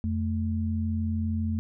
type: tone pair together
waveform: sine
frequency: 87.31 / 220.1 Hz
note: F2 / A3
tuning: 0 / +1 cents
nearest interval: octave + major third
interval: 1601 cents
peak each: -27 / -29 dBFS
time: 0.04-1.59 s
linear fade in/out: 0 ms
effects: none